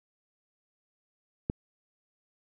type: click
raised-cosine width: 3 ms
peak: -15 dBFS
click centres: 1.499 s
effects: none